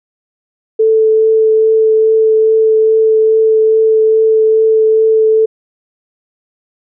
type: tone with vibrato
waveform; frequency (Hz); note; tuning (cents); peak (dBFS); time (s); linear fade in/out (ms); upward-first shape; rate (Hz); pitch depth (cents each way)
sine; 440; A4; 0; -6; 0.79-5.46; 10; triangle; 2.4; 10
effects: none